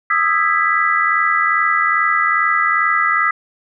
sine chord, E major seventh, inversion third, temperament just, 1236.1 / 1318.5 / 1648.1 / 1977.8 Hz, D#6 / E6 / G#6 / B6, -12 / 0 / -14 / +2 cents, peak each -18 / -18 / -22 / -17 dBFS, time 0.1-3.31 s, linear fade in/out 5 ms, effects none

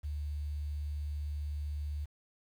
sine tone with quantisation, 73.7 Hz, D2, 7 cents sharp, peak -34 dBFS, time 0.03-2.06 s, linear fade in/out 20 ms, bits 10, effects none

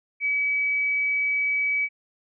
sine tone, 2282 Hz, C#7, 50 cents sharp, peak -21 dBFS, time 0.2-1.89 s, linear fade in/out 50 ms, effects none

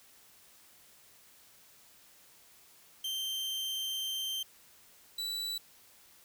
40% pulse tone pair in turn, 3136 / 3950 Hz, G7 / B7, 0 / 0 cents, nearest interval major third, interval 400 cents, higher second, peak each -33 / -33 dBFS, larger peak neither, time 3.04-4.43 / 5.18-5.58 s, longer first, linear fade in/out 5 ms, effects white hiss -60 dBFS RMS until 6.24 s

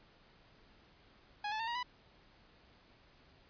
sawtooth tone with pitch steps, 830.6 / 867.9 / 906.8 / 947.5 / 990 Hz, G#5 / A5 / A#5 / A#5 / B5, 0 / -24 / -48 / +28 / +4 cents, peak -32 dBFS, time 1.44-1.83 s, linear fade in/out 5 ms, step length 78 ms, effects pink hiss -64 dBFS RMS until 3.49 s + resampled to 11025 Hz

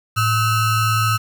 square ring-modulated tone, 698.5 Hz, F5, in tune, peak -13 dBFS, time 0.16-1.18 s, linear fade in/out 20 ms, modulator 588 Hz, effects 7-bit

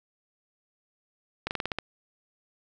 slowing click train, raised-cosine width 0.3 ms, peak -13 dBFS, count 7, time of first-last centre 1.47-1.786 s, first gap 39 ms, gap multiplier 1.12, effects none

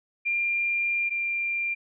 sine tone pair in turn, 2392 / 2382 Hz, D7 / D7, +31 / +24 cents, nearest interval unison, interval 7 cents, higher first, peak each -23 / -25 dBFS, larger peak first, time 0.25-1.1 / 1.1-1.75 s, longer first, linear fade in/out 20 ms, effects none

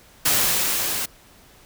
white noise with level ramp, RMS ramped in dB -18 to -26 dBFS, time 0.25-1.06 s, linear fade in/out 10 ms, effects pink hiss -51 dBFS RMS until 1.65 s

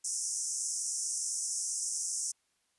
pink band-pass noise, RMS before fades -35 dBFS, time 0.04-2.32 s, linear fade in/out 10 ms, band 5500 to 10000 Hz, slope 96 dB/octave, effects white hiss -75 dBFS RMS until 2.78 s + resampled to 24000 Hz

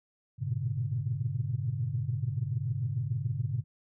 sine tone cluster, 101 / 115.6 / 122.5 / 143 Hz, G#2 / A#2 / B2 / D3, -48 / -14 / -14 / -46 cents, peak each -35 / -35 / -33 / -34 dBFS, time 0.38-3.64 s, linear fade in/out 50 ms, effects tanh soft clip ceiling -18 dBFS

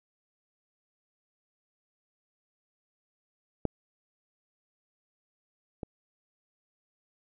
clicks, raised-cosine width 2 ms, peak -13 / -22 dBFS, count 2, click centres 3.653 / 5.832 s, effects none

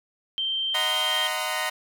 sine tone with pitch glide, 3136 to 3160 Hz, G7 to G7, 0 to +13 cents, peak -24 dBFS, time 0.38-1.27 s, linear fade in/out 0 ms, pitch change +13 cents, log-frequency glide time 0.69-0.87 s
15% pulse chord, C half-diminished seventh, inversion first, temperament equal with one note detuned, 622.3 / 740 / 932.3 / 1026.7 Hz, Eb5 / Gb5 / Bb5 / C6, 0 / 0 / 0 / -33 cents, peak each -25 dBFS, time 0.74-1.7 s, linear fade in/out 10 ms
effects none

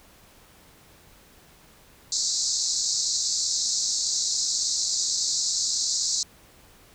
white band-pass noise, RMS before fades -26 dBFS, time 2.12-6.23 s, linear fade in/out 2 ms, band 4000 to 7600 Hz, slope 96 dB/octave, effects pink hiss -54 dBFS RMS until 6.94 s

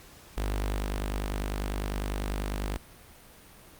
sawtooth tone with notch filter, 50 Hz, G1, 35 cents sharp, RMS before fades -30 dBFS, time 0.37-2.77 s, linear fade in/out 0 ms, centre 140 Hz, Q 1, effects pink hiss -52 dBFS RMS until 3.79 s + Opus 48 kbps

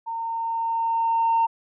sine tone with level ramp, 914 Hz, A#5, 34 cents flat, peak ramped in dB -27 to -15 dBFS, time 0.06-1.47 s, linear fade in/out 20 ms, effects tanh soft clip ceiling -14 dBFS

